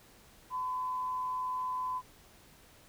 sine tone with frequency modulation, 1013 Hz, B5, 44 cents sharp, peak -32 dBFS, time 0.5-2.02 s, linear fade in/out 50 ms, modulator 120 Hz, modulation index 0.23, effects pink hiss -59 dBFS RMS until 2.88 s

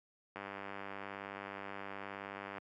click train, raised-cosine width 0.5 ms, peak -28 dBFS, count 221, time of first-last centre 0.36-2.582 s, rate 99 Hz, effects high-pass 150 Hz 12 dB/octave

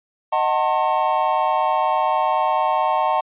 triangle chord, D# diminished seventh, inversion none, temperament just, 622.3 / 746.7 / 896 / 1075.3 Hz, D#5 / F#5 / A5 / C6, 0 / +16 / +31 / +47 cents, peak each -22 / -20 / -19 / -21 dBFS, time 0.32-3.21 s, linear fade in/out 10 ms, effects resampled to 8000 Hz

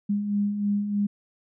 sine beating tone pair, 201.5 / 204.7 Hz, G3 / G#3, +48 / -25 cents, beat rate 3.2 Hz, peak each -32 / -23 dBFS, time 0.09-1.07 s, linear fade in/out 10 ms, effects none

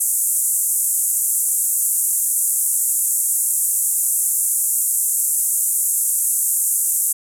pink band-pass noise, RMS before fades -19 dBFS, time 0-7.13 s, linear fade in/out 10 ms, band 7600 to 13000 Hz, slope 48 dB/octave, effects none

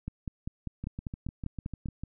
two click trains, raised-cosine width 5 ms, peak -22 / -24 dBFS, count 10 / 9, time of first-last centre 0.08-1.859 / 0.84-2.036 s, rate 5.06 / 6.69 Hz, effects none

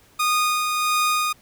sawtooth tone with tremolo, 1232 Hz, D#6, 17 cents flat, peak -14 dBFS, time 0.19-1.33 s, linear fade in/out 10 ms, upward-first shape sine, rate 1.5 Hz, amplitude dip 35%, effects pink hiss -55 dBFS RMS until 1.41 s

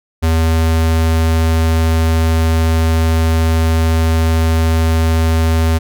square tone, 81.2 Hz, E2, 26 cents flat, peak -11 dBFS, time 0.22-5.79 s, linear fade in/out 20 ms, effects none

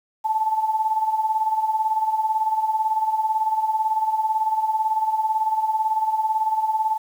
sine tone with tremolo, 874 Hz, A5, 12 cents flat, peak -16 dBFS, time 0.24-6.98 s, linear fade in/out 20 ms, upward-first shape sine, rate 18 Hz, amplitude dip 65%, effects 8-bit

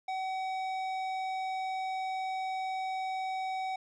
sine tone with tanh clipping, 757 Hz, F#5, 39 cents sharp, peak -34 dBFS, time 0.08-3.76 s, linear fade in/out 5 ms, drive 13 dB, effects none

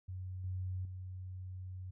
sine tone with level steps, 92.5 Hz, F#2, in tune, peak -40 / -36 / -42 dBFS, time 0.08-1.91 s, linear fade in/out 10 ms, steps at 0.44 / 0.85 s, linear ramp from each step 2 ms, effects none

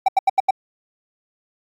triangle tone bursts, 772 Hz, G5, 27 cents flat, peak -9 dBFS, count 5, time 0.06-0.508 s, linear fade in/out 5 ms, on 24 ms, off 82 ms, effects AAC 48 kbps

